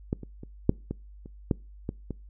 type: clicks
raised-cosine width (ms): 3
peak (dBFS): -14 / -26 / -27 / -6 / -18 / -30 / -10 / -17 / -20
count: 9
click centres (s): 0.129 / 0.233 / 0.434 / 0.694 / 0.91 / 1.259 / 1.512 / 1.891 / 2.107
effects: noise-tail reverb RT60 0.3 s tail -25 dB re dry + added 50 Hz sine -45 dBFS peak until 2.29 s